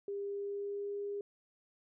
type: tone with pitch glide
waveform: sine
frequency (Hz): 401.4 to 405.6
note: G4 to G#4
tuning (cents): +41 to -41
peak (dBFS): -36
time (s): 0.08-1.21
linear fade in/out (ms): 2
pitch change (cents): +18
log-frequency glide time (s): 0.23-0.98
effects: none